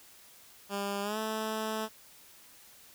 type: tone with pitch glide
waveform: 10% pulse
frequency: 200.4 to 218.5 Hz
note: G3 to A3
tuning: +38 to -12 cents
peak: -24 dBFS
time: 0.69-1.89 s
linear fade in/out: 50 ms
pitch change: +150 cents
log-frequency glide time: 1.02-1.18 s
effects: white hiss -56 dBFS RMS until 2.94 s